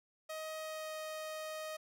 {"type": "tone with pitch glide", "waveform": "sawtooth", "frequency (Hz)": [629, 624.7], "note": ["D#5", "D#5"], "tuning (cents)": [19, 7], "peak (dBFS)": -37, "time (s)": [0.29, 1.77], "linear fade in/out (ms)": 10, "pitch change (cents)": -12, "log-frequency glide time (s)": [0.58, 0.95], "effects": []}